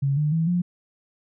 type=tone with pitch steps; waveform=sine; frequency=138.59 / 150.26 / 162.92 / 176.64 Hz; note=C#3 / D3 / E3 / F3; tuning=0 / +40 / -20 / +20 cents; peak=-19 dBFS; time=0.02-0.62 s; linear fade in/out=10 ms; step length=150 ms; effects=none